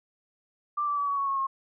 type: tone with pitch steps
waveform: sine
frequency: 1180 / 1162.4 / 1145.1 / 1128 / 1111.2 / 1094.6 / 1078.3 Hz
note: D6 / D6 / D6 / C#6 / C#6 / C#6 / C#6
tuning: +8 / -18 / -44 / +30 / +4 / -22 / -48 cents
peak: -25 dBFS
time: 0.77-1.47 s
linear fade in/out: 10 ms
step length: 100 ms
effects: none